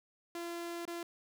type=tone with dropouts; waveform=sawtooth; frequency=341.9 Hz; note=F4; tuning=37 cents flat; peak=-35 dBFS; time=0.35-1.03 s; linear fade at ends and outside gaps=2 ms; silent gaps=0.853-0.877 s; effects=none